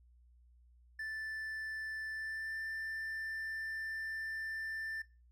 triangle tone with pitch glide, 1760 to 1778.4 Hz, A6 to A6, 0 to +18 cents, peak -37 dBFS, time 0.99-5.02 s, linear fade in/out 5 ms, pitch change +18 cents, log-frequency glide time 2.12-2.57 s, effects noise-tail reverb RT60 0.3 s tail -20 dB re dry + added 60 Hz sine -61 dBFS peak until 5.31 s

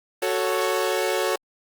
sawtooth chord, F# minor, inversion none, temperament equal, 370 / 440 / 554.4 Hz, F#4 / A4 / C#5, 0 / 0 / 0 cents, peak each -22 dBFS, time 0.22-1.36 s, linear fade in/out 5 ms, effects Opus 32 kbps

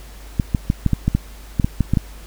clicks, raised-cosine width 5 ms, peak -3 dBFS, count 12, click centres 0.398 / 0.548 / 0.701 / 0.863 / 0.933 / 1.08 / 1.15 / 1.598 / 1.645 / 1.807 / 1.936 / 1.972 s, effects added 50 Hz sine -36 dBFS peak until 2.26 s + pink hiss -44 dBFS RMS until 2.26 s

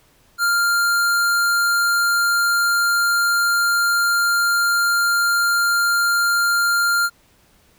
square tone, 1396.9 Hz, F6, in tune, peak -16 dBFS, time 0.38-7.1 s, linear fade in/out 50 ms, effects pink hiss -56 dBFS RMS until 7.78 s

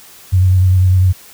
sine tone with vibrato, 92.5 Hz, F#2, in tune, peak -7 dBFS, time 0.32-1.13 s, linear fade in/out 20 ms, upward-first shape triangle, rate 10 Hz, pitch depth 36 cents each way, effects white hiss -40 dBFS RMS until 1.33 s

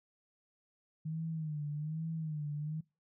sine tone with vibrato, 154.7 Hz, D#3, 10 cents flat, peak -35 dBFS, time 1.05-2.81 s, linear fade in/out 10 ms, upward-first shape sine, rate 1.2 Hz, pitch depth 88 cents each way, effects noise-tail reverb RT60 0.3 s tail -24 dB re dry

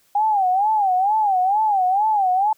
sine tone with vibrato, 799 Hz, G5, 33 cents sharp, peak -15 dBFS, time 0.15-2.53 s, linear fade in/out 5 ms, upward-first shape sine, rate 2.2 Hz, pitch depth 160 cents each way, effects white hiss -60 dBFS RMS until 2.57 s

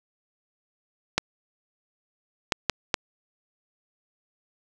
clicks, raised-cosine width 0.2 ms, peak -3 dBFS, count 4, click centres 1.18 / 2.522 / 2.697 / 2.942 s, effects none

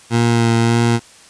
20% pulse tone with vibrato, 116.54 Hz, A#2, in tune, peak -7 dBFS, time 0.1-1 s, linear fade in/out 50 ms, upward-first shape sine, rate 1.7 Hz, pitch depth 17 cents each way, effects white hiss -44 dBFS RMS until 1.29 s + resampled to 22050 Hz

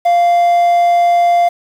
triangle tone with quantisation, 696 Hz, F5, 6 cents flat, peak -6 dBFS, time 0.05-1.49 s, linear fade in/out 10 ms, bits 6, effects none

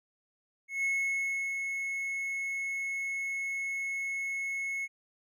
triangle tone with ADSR envelope, 2186 Hz, C#7, 25 cents flat, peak -25 dBFS, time 0.68-4.88 s, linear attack 160 ms, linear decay 700 ms, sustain -5 dB, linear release 39 ms, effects none

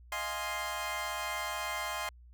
20% pulse chord, F minor seventh, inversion third, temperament equal, 622.3 / 698.5 / 830.6 / 1046.5 Hz, Eb5 / F5 / Ab5 / C6, 0 / 0 / 0 / 0 cents, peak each -37 / -37 / -36 / -32 dBFS, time 0.12-2.09 s, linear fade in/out 2 ms, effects added 60 Hz sine -52 dBFS peak until 2.33 s

